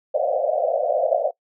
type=band-pass noise; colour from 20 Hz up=pink; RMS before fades=-21 dBFS; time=0.14-1.31 s; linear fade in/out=10 ms; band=520 to 710 Hz; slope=96 dB/octave; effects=noise-tail reverb RT60 0.1 s tail -21 dB re dry